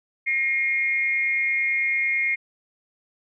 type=tone with amplitude modulation; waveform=sine; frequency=2140 Hz; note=C7; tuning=38 cents sharp; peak=-17 dBFS; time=0.26-2.36 s; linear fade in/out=20 ms; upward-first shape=sine; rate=271 Hz; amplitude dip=65%; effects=none